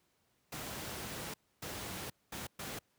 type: noise bursts at uneven times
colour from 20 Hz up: pink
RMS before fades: -42 dBFS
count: 4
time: 0.52-1.34 / 1.62-2.1 / 2.32-2.47 / 2.59-2.79 s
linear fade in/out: 5 ms
effects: pink hiss -75 dBFS RMS until 2.98 s + high-pass 80 Hz 12 dB/octave